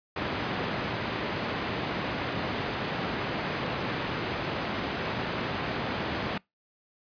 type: band-pass noise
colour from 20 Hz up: pink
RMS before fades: -32 dBFS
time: 0.16-6.38 s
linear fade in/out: 5 ms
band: 120 to 3100 Hz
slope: 12 dB/octave
effects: noise-tail reverb RT60 0.2 s tail -25 dB re dry + resampled to 11025 Hz